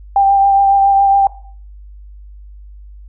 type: tone with vibrato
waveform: sine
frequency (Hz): 790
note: G5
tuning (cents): +13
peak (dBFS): -7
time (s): 0.16-1.27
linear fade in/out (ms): 2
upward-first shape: triangle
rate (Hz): 7.2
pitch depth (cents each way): 18
effects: noise-tail reverb RT60 0.5 s tail -17 dB re dry + added 50 Hz sine -33 dBFS peak until 3.08 s